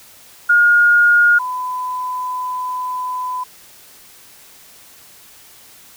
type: tone pair in turn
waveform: sine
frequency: 1427 / 1004.7 Hz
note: F6 / B5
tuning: +37 / +29 cents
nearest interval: tritone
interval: 608 cents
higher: first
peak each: -8 / -20 dBFS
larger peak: first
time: 0.49-1.39 / 1.39-3.44 s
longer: second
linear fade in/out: 10 ms
effects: white hiss -44 dBFS RMS until 5.96 s